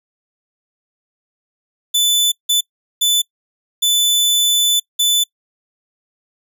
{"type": "tone bursts at uneven times", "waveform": "sawtooth", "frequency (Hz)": 3500, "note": "A7", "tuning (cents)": -10, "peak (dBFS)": -9, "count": 5, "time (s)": [[1.94, 2.32], [2.49, 2.61], [3.01, 3.22], [3.82, 4.8], [4.99, 5.24]], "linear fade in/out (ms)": 10, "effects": ["noise-tail reverb RT60 0.1 s tail -24 dB re dry"]}